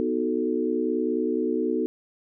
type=chord; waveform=sine; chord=B dominant seventh; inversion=none; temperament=equal; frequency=246.9 / 311.1 / 370 / 440 Hz; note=B3 / D#4 / F#4 / A4; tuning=0 / 0 / 0 / 0 cents; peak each=-28 dBFS; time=0-1.86 s; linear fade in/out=0 ms; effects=none